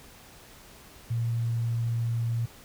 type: tone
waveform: sine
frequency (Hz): 116.54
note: A#2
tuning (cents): 0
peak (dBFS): -25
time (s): 1.1-2.46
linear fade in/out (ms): 10
effects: pink hiss -51 dBFS RMS until 2.64 s

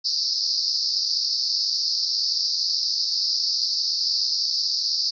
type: band-pass noise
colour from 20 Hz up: white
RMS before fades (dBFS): -24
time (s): 0.04-5.11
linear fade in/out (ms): 20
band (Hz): 4400 to 5300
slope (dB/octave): 96
effects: none

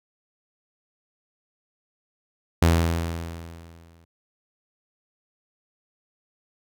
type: tone with exponential decay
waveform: sawtooth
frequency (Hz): 83.5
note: E2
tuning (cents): +23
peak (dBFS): -10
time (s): 2.62-4.05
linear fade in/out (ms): 5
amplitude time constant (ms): 310
effects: none

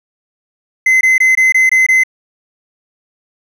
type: tone bursts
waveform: triangle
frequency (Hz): 2052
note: C7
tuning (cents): -34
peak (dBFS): -5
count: 7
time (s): 0.86-2.036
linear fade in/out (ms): 5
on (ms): 150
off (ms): 21
effects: none

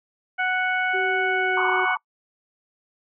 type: harmonic tone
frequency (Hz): 740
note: F#5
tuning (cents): 0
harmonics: 1 / 2 / 3 / 4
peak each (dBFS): -26 / -23 / -27 / -38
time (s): 0.38-1.96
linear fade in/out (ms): 20
type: tone with pitch glide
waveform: sine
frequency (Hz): 380 to 371.8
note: F#4 to F#4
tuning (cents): +46 to +8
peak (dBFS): -26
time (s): 0.93-1.86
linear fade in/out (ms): 20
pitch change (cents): -38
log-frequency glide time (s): 1.2-1.67
type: band-pass noise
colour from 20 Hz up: pink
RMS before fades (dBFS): -27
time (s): 1.57-1.97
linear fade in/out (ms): 2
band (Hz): 900 to 1200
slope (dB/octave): 96
effects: noise-tail reverb RT60 0.1 s tail -25 dB re dry

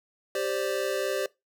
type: chord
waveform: square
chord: G suspended fourth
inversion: none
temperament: equal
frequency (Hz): 392 / 523.3 / 587.3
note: G4 / C5 / D5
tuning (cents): 0 / 0 / 0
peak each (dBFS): -32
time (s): 0.35-1.26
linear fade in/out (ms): 2
effects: noise-tail reverb RT60 0.2 s tail -21 dB re dry

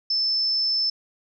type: tone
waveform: sine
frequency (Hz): 5274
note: E8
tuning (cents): 0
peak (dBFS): -20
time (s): 0.1-0.9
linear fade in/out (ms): 5
effects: none

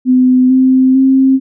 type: tone with pitch steps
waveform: sine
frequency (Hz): 254.5 / 260 / 265.6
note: C4 / C4 / C4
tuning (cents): -48 / -11 / +26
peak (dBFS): -5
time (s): 0.05-1.4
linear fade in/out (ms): 50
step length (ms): 450
effects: none

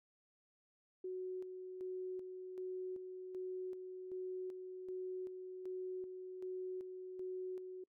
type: tone with tremolo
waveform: sine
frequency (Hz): 370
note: F#4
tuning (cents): 0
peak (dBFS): -40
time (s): 1.04-7.84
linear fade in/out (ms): 5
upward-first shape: square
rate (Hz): 1.3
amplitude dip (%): 45
effects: noise-tail reverb RT60 0.1 s tail -25 dB re dry

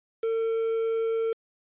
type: tone with quantisation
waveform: triangle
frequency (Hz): 451.8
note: A4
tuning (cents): +46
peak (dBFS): -22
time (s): 0.23-1.33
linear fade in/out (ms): 5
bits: 7
effects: resampled to 8000 Hz

